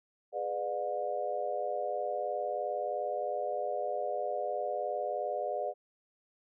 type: chord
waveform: sine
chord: G# diminished seventh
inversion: none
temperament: just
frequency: 415.3 / 498.4 / 598 / 717.6 Hz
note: G#4 / B4 / D5 / F5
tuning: 0 / +16 / +31 / +47 cents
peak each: -40 / -38 / -35 / -36 dBFS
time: 0.32-5.74 s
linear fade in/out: 50 ms
effects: none